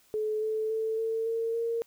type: tone with pitch steps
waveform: sine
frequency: 430 / 436.3 / 442.6 / 449 / 455.6 / 462.2 Hz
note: A4 / A4 / A4 / A4 / A#4 / A#4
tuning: -40 / -15 / +10 / +35 / -40 / -15 cents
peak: -27 dBFS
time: 0.14-1.82 s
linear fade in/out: 0 ms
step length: 280 ms
effects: white hiss -63 dBFS RMS until 1.86 s